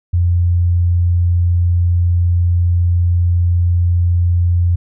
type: tone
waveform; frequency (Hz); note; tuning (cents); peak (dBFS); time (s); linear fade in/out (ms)
sine; 87.31; F2; 0; -10; 0.13-4.76; 10
effects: none